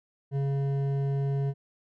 sine tone with hard clipping, 138.59 Hz, C#3, in tune, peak -27 dBFS, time 0.31-1.54 s, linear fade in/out 50 ms, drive 9 dB, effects none

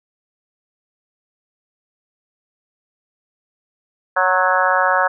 harmonic tone with a mistuned harmonic, 185 Hz, F#3, in tune, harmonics 3 / 4 / 5 / 6 / 7 / 8 / 9, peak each -21 / -21 / -21 / -21 / -21 / -21 / -21 dBFS, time 4.16-5.08 s, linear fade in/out 10 ms, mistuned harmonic 6, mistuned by -29 cents, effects none

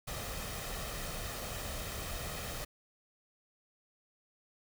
pink noise with comb filter, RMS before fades -40 dBFS, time 0.07-2.65 s, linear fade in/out 10 ms, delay 1.6 ms, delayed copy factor +0.5, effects none

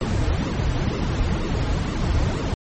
brown noise with flanger, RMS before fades -22 dBFS, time 0.01-2.54 s, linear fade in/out 0 ms, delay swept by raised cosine 1.2 to 5.4 ms, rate 2.1 Hz, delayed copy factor -0.7, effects MP3 32 kbps

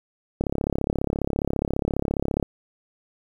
click train, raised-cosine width 2 ms, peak -10 dBFS, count 71, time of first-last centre 0.41-2.427 s, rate 34.7 Hz, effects 8-bit

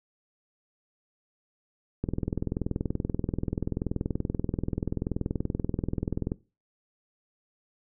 click train, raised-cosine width 3 ms, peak -15 dBFS, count 90, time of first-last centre 2.04-6.319 s, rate 20.8 Hz, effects noise-tail reverb RT60 0.3 s tail -20 dB re dry

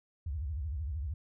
sine tone with vibrato, 73.42 Hz, D2, in tune, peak -33 dBFS, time 0.26-1.14 s, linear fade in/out 5 ms, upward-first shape sine, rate 13 Hz, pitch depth 280 cents each way, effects none

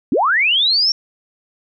sine linear sweep, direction up, 200 to 5570 Hz, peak -12 dBFS, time 0.12-0.92 s, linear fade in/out 2 ms, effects none

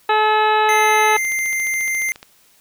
harmonic tone, 430 Hz, A4, 40 cents flat, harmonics 1 / 2 / 3 / 4 / 5 / 6 / 7 / 8 / 9, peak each -20 / -15 / -21 / -23 / -31 / -26 / -33 / -39 / -29 dBFS, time 0.09-1.17 s, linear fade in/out 5 ms
square tone, 2091 Hz, C7, 2 cents flat, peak -19 dBFS, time 0.69-2.12 s, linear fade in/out 0 ms
click train, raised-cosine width 0.2 ms, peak -19 dBFS, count 16, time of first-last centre 1.18-2.229 s, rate 14.3 Hz
effects white hiss -54 dBFS RMS until 2.6 s

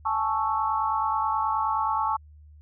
sine chord, A major seventh, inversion third, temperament equal, 830.6 / 880 / 1108.7 / 1318.5 Hz, G#5 / A5 / C#6 / E6, 0 / 0 / 0 / 0 cents, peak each -32 / -26 / -27 / -32 dBFS, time 0.05-2.17 s, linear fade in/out 10 ms, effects added 75 Hz sine -47 dBFS peak until 2.61 s

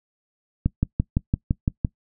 click train, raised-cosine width 5 ms, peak -7 dBFS, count 8, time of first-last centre 0.66-1.848 s, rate 5.89 Hz, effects noise-tail reverb RT60 0.1 s tail -22 dB re dry

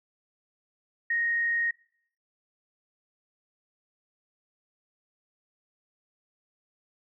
sine tone with frequency modulation, 1866 Hz, A#6, 1 cent sharp, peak -24 dBFS, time 1.1-1.71 s, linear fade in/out 5 ms, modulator 40 Hz, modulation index 0.33, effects noise-tail reverb RT60 0.7 s tail -26 dB re dry

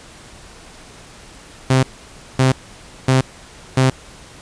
sawtooth tone bursts, 130.81 Hz, C3, in tune, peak -7 dBFS, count 4, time 1.7-3.9 s, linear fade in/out 5 ms, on 130 ms, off 560 ms, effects pink hiss -41 dBFS RMS until 4.41 s + resampled to 22050 Hz

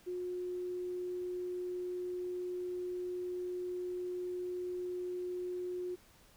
sine tone, 360 Hz, F#4, 47 cents flat, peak -36 dBFS, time 0.06-5.96 s, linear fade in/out 20 ms, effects pink hiss -63 dBFS RMS until 6.36 s

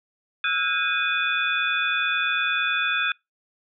sine tone cluster, 1319 / 1448 / 1621 / 2487 / 3472 Hz, E6 / F#6 / G#6 / D#7 / A7, +1 / -38 / -42 / -1 / -24 cents, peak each -30 / -28 / -27 / -25 / -29 dBFS, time 0.44-3.12 s, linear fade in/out 2 ms, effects noise-tail reverb RT60 0.2 s tail -26 dB re dry

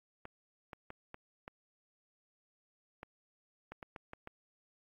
clicks, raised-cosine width 0.5 ms, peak -30 dBFS, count 11, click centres 0.254 / 0.732 / 0.904 / 1.144 / 1.479 / 3.031 / 3.72 / 3.828 / 3.962 / 4.134 / 4.274 s, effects AAC 48 kbps

